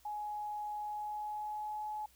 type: tone with pitch glide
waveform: sine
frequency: 838 to 849.2 Hz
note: G#5 to G#5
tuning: +15 to +38 cents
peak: -37 dBFS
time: 0.05-2.06 s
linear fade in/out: 5 ms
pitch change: +23 cents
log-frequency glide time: 0.78-1.89 s
effects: added 60 Hz sine -68 dBFS peak until 2.15 s + white hiss -66 dBFS RMS until 2.15 s

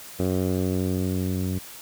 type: tone with low-pass filter sweep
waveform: 10% pulse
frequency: 92.5 Hz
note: F#2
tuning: in tune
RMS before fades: -25 dBFS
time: 0.19-1.59 s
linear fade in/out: 10 ms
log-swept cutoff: 620 to 210 Hz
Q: 0.77
effects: white hiss -42 dBFS RMS until 1.81 s

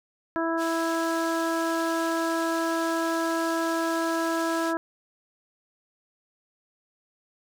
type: harmonic tone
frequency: 329.6 Hz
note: E4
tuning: in tune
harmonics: 1 / 2 / 3 / 4 / 5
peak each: -27 / -30 / -32 / -33 / -34 dBFS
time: 0.36-4.77 s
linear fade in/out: 0 ms
type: band-pass noise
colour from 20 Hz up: white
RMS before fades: -41 dBFS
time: 0.57-4.74 s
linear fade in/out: 50 ms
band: 2200 to 6700 Hz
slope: 12 dB/octave
effects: none

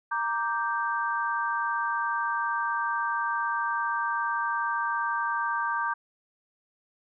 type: chord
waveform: sine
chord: G minor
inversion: first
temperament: equal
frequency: 932.3 / 1174.7 / 1568 Hz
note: Bb5 / D6 / G6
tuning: 0 / 0 / 0 cents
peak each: -30 dBFS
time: 0.11-5.94 s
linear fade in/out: 10 ms
effects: none

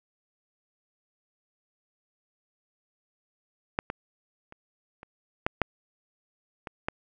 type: clicks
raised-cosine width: 0.5 ms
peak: -10 / -16 / -30 / -29 / -9 / -7 / -21 / -13 dBFS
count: 8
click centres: 3.789 / 3.901 / 4.524 / 5.031 / 5.465 / 5.617 / 6.672 / 6.885 s
effects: none

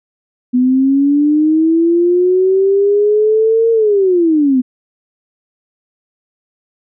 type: linear two-way sweep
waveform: sine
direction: up then down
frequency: 246.9 to 460 to 246.9 Hz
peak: -8 dBFS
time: 0.53-4.62 s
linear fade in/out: 20 ms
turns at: 3.71 s
effects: none

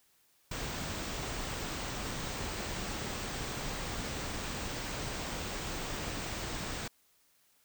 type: band-stop noise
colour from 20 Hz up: pink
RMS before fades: -38 dBFS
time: 0.51-6.88 s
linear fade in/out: 5 ms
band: 8800 to 15000 Hz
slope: 96 dB/octave
effects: white hiss -69 dBFS RMS until 7.64 s

